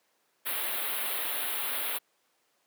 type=band-stop noise; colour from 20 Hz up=white; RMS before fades=-32 dBFS; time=0.45-1.99 s; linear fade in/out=20 ms; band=3900 to 10000 Hz; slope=48 dB/octave; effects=pink hiss -71 dBFS RMS until 2.66 s + high-pass 400 Hz 12 dB/octave